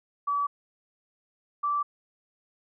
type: tone pair in turn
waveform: sine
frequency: 1146 / 1164.7 Hz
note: D6 / D6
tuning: -43 / -15 cents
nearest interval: unison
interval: 28 cents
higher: second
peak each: -24 dBFS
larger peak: neither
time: 0.27-0.47 / 1.63-1.83 s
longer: neither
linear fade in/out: 10 ms
effects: none